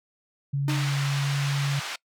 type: tone with pitch glide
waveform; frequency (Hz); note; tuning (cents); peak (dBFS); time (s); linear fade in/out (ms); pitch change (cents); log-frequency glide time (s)
sine; 140 to 140.81; C#3 to C#3; +18 to +27; -23; 0.53-1.8; 10; +9; 1.12-1.37
type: tone with exponential decay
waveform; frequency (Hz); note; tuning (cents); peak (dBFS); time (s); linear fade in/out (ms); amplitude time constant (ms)
45% pulse; 304.8; D#4; -36; -26; 0.68-1.11; 2; 93
type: band-pass noise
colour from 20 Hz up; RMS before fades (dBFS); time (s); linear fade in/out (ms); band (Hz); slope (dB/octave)
pink; -34; 0.69-1.96; 5; 1100 to 5400; 12
effects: noise-tail reverb RT60 0.1 s tail -24 dB re dry